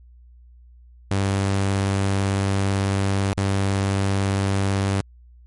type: tone with dropouts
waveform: sawtooth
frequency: 98 Hz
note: G2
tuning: in tune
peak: -15 dBFS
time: 1.11-5.01 s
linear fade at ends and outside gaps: 0 ms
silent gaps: 3.33-3.376 s
effects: added 60 Hz sine -45 dBFS peak until 5.46 s + MP3 48 kbps